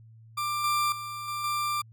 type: tone with level steps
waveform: 40% pulse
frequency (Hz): 1185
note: D6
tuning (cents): +15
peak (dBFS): -27 / -23 / -34 / -30 / -26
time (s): 0.37-1.82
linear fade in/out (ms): 10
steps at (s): 0.64 / 0.92 / 1.28 / 1.44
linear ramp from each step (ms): 2
effects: added 112 Hz sine -49 dBFS peak until 1.92 s